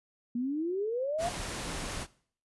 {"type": "exponential sweep", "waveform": "sine", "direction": "up", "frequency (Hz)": [233.1, 719], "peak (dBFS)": -29, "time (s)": [0.35, 1.29], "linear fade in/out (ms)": 5}
{"type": "noise", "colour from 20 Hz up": "pink", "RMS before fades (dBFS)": -37, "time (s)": [1.18, 2.07], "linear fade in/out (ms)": 50}
{"effects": ["noise-tail reverb RT60 0.5 s tail -19 dB re dry", "resampled to 24000 Hz"]}